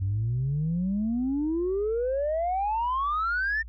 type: exponential sweep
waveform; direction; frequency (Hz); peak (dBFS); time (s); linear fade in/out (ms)
sine; up; 92.5 to 1828; -23; 0-3.63; 20
effects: tanh soft clip ceiling -21 dBFS + added 57 Hz sine -39 dBFS peak until 3.68 s